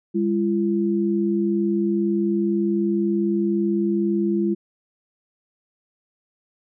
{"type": "tone pair together", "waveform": "sine", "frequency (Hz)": [202.2, 340.2], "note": ["G#3", "F4"], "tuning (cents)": [-46, -45], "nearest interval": "major sixth", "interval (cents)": 901, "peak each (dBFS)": -21, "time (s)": [0.14, 4.55], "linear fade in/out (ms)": 20, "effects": []}